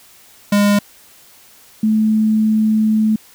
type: tone pair in turn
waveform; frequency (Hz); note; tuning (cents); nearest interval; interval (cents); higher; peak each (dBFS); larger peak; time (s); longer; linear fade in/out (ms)
square / sine; 204.2 / 217.1; G#3 / A3; -29 / -23; minor second; 106; second; -11; neither; 0.52-0.79 / 1.83-3.16; second; 5
effects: white hiss -46 dBFS RMS until 3.34 s